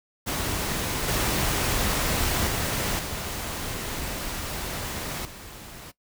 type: noise with level steps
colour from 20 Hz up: pink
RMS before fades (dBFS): -28 / -25 / -27 / -32 / -42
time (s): 0.26-5.92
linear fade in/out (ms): 20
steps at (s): 1.08 / 2.47 / 2.99 / 5.25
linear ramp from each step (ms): 2
effects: noise-tail reverb RT60 0.1 s tail -18 dB re dry